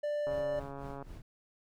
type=tone; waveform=triangle; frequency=590 Hz; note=D5; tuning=8 cents sharp; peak=-29 dBFS; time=0.03-0.6 s; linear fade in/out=10 ms
type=click train; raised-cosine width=1 ms; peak=-30 dBFS; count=106; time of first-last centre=0.27-1.025 s; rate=139 Hz
type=noise with tremolo; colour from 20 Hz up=brown; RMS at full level=-45 dBFS; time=0.3-1.22 s; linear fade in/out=2 ms; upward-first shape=sine; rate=3.9 Hz; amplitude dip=85%
effects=none